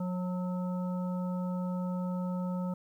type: harmonic tone with a mistuned harmonic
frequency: 181 Hz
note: F#3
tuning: 38 cents flat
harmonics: 1 / 3 / 5 / 7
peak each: -31 / -41 / -45 / -48 dBFS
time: 0-2.74 s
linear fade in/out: 5 ms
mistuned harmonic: 7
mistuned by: +38 cents
effects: 11-bit